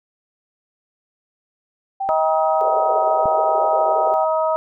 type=tone with vibrato; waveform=sine; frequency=779 Hz; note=G5; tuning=11 cents flat; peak=-20 dBFS; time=2-4.25 s; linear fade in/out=10 ms; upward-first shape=triangle; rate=0.76 Hz; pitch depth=22 cents each way
type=harmonic tone; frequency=317 Hz; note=D#4; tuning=32 cents sharp; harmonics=2 / 3 / 4; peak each=-18 / -22 / -24 dBFS; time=2.09-4.56 s; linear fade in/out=0 ms
type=band-pass noise; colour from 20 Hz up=pink; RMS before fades=-27 dBFS; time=2.61-4.14 s; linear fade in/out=0 ms; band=390 to 720 Hz; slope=96 dB/octave
type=click; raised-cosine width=3 ms; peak=-17 dBFS; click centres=3.257 s
effects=none